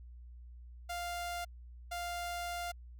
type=tone bursts at uneven times; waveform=sawtooth; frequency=698.5 Hz; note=F5; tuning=in tune; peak=-33 dBFS; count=2; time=0.89-1.45 / 1.91-2.72 s; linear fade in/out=10 ms; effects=added 60 Hz sine -48 dBFS peak until 2.99 s + MP3 96 kbps